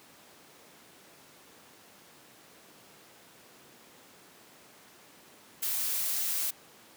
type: noise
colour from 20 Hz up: blue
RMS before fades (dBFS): -31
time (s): 5.62-6.51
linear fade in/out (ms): 10
effects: pink hiss -55 dBFS RMS until 6.96 s + high-pass 200 Hz 12 dB/octave